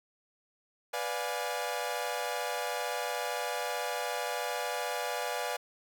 sawtooth chord, B diminished seventh, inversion none, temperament equal with one note detuned, 493.9 / 587.3 / 709.4 / 830.6 Hz, B4 / D5 / F5 / Ab5, 0 / 0 / +27 / 0 cents, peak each -34 dBFS, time 0.93-5.57 s, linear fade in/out 10 ms, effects none

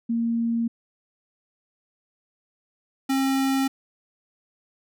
sine / square tone pair in turn, 231.6 / 268.9 Hz, A#3 / C4, -11 / +47 cents, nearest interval minor third, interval 258 cents, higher second, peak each -21 / -21 dBFS, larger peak neither, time 0.09-0.68 / 3.09-3.68 s, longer neither, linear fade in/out 10 ms, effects none

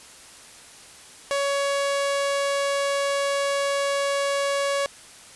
sawtooth tone, 560 Hz, C#5, 18 cents sharp, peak -18 dBFS, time 1.31-4.86 s, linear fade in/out 0 ms, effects white hiss -46 dBFS RMS until 5.35 s + resampled to 24000 Hz

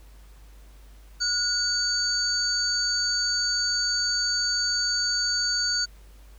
sine tone cluster, 1453 / 4553 / 6660 Hz, F#6 / C#8 / G#8, -32 / +45 / +4 cents, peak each -29 / -24 / -31 dBFS, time 1.2-5.86 s, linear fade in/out 20 ms, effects added 50 Hz sine -46 dBFS peak until 6.38 s + pink hiss -58 dBFS RMS until 6.38 s

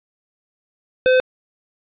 square tone, 512 Hz, C5, 38 cents flat, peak -12 dBFS, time 1.06-1.2 s, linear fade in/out 0 ms, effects resampled to 8000 Hz + 9-bit

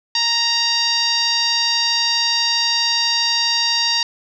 10% pulse tone with low-pass filter, 932.3 Hz, A#5, in tune, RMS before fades -18 dBFS, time 0.15-4.03 s, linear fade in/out 2 ms, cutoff 5000 Hz, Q 4.6, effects none

